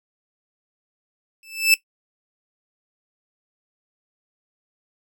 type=tone with exponential growth; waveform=sawtooth; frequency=2637 Hz; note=E7; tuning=in tune; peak=-6 dBFS; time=1.43-1.74 s; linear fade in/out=1 ms; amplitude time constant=67 ms; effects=noise-tail reverb RT60 0.1 s tail -17 dB re dry